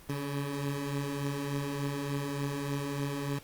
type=beating tone pair; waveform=20% pulse; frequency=138.7 / 142.1 Hz; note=C#3 / C#3; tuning=+1 / +43 cents; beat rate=3.4 Hz; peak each=-34 / -28 dBFS; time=0.09-3.39 s; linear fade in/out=5 ms; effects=pink hiss -54 dBFS RMS until 3.43 s + Opus 32 kbps